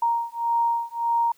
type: beating tone pair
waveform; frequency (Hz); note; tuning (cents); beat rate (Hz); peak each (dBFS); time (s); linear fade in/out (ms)
sine; 932.3 / 934; A#5 / A#5; 0 / +3; 1.7; -24; 0.02-1.32; 5
effects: white hiss -60 dBFS RMS until 1.37 s